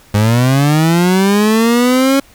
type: linear sweep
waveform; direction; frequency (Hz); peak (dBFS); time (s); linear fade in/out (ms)
30% pulse; up; 101.1 to 276.6; -6; 0.14-2.2; 5
effects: pink hiss -45 dBFS RMS until 2.34 s